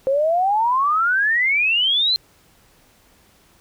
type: exponential sweep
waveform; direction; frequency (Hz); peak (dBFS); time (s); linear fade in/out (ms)
sine; up; 523 to 4186; -15; 0.07-2.16; 0
effects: pink hiss -55 dBFS RMS until 3.6 s